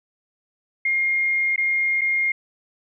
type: tone with dropouts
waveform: sine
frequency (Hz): 2129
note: C7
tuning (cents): +30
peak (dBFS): -18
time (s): 0.85-2.32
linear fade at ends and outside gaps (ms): 5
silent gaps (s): 1.561-1.578 / 2.011-2.015
effects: none